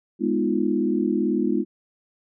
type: chord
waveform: sine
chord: F half-diminished seventh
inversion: first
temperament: equal with one note detuned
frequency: 207.7 / 248.1 / 311.1 / 349.2 Hz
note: Ab3 / Cb4 / Eb4 / F4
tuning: 0 / +8 / 0 / 0 cents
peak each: -25 dBFS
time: 0.19-1.65 s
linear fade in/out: 50 ms
effects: none